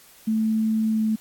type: tone with pitch glide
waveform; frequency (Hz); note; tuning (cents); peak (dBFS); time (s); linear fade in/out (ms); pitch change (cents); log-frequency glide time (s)
sine; 220 to 218.5; A3 to A3; 0 to -12; -19; 0.27-1.16; 10; -12; 0.91-1.03
effects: white hiss -51 dBFS RMS until 1.2 s + AAC 64 kbps